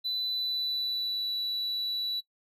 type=tone with pitch glide; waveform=triangle; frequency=3994 to 3944 Hz; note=B7 to B7; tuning=+19 to -3 cents; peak=-27 dBFS; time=0.04-2.21 s; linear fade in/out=20 ms; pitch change=-22 cents; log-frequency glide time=0.27-1.34 s; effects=noise-tail reverb RT60 0.1 s tail -21 dB re dry + tanh soft clip ceiling -23 dBFS